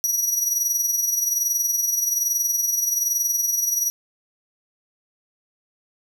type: tone with amplitude modulation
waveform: sawtooth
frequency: 5800 Hz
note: F#8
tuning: 35 cents flat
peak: -15 dBFS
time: 0.04-3.9 s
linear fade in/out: 0 ms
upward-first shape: sine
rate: 21.2 Hz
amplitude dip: 55%
effects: none